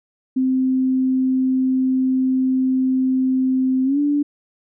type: tone with pitch glide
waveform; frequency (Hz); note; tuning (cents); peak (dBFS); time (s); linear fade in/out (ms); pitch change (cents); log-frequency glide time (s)
sine; 260 to 290.2; C4 to D4; -11 to -21; -15; 0.36-4.23; 10; +190; 3.84-3.99
effects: none